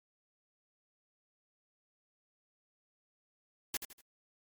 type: noise with echo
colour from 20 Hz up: white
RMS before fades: -34 dBFS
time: 3.74-3.77 s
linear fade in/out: 2 ms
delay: 80 ms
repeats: 3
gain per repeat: -9 dB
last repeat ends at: 4.01 s
effects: MP3 96 kbps